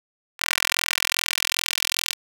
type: tone with high-pass filter sweep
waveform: 10% pulse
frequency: 42.51 Hz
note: F1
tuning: 46 cents flat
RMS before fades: -25 dBFS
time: 0.39-2.14 s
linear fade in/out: 20 ms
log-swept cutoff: 1800 to 3300 Hz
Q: 1.2
effects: 7-bit